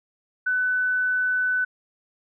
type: tone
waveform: sine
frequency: 1500 Hz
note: F#6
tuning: 23 cents sharp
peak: -20 dBFS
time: 0.46-1.65 s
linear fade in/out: 10 ms
effects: none